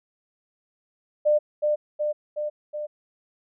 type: tone with echo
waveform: sine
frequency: 599 Hz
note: D5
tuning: 34 cents sharp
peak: -16 dBFS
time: 1.25-1.39 s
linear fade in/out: 20 ms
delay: 370 ms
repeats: 4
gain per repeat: -3 dB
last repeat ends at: 2.87 s
effects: none